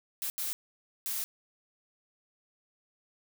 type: noise bursts at uneven times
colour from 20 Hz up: blue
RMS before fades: -34 dBFS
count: 3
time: 0.22-0.3 / 0.38-0.53 / 1.06-1.24 s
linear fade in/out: 0 ms
effects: none